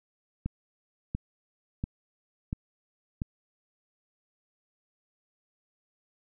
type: click train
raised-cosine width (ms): 5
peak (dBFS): -18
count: 5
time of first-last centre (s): 0.46-3.219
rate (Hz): 1.45
effects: none